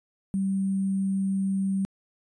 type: tone with sample-and-hold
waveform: sine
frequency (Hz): 193.3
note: G3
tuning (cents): -24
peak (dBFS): -23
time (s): 0.34-1.85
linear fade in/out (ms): 0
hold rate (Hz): 8820
effects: resampled to 22050 Hz